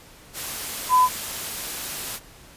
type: tone in noise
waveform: sine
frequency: 1007 Hz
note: B5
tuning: 33 cents sharp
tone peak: -13 dBFS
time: 0.89-1.09 s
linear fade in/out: 50 ms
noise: white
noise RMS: -31 dBFS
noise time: 0.33-2.2 s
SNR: +15 dB
effects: pink hiss -48 dBFS RMS until 2.56 s + resampled to 32000 Hz